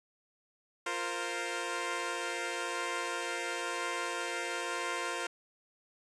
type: chord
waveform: 10% pulse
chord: F suspended fourth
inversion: none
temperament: equal with one note detuned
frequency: 349.2 / 463.7 / 523.3 Hz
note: F4 / Bb4 / C5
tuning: 0 / -9 / 0 cents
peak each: -30 dBFS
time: 0.86-5.27 s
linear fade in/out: 5 ms
effects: resampled to 24000 Hz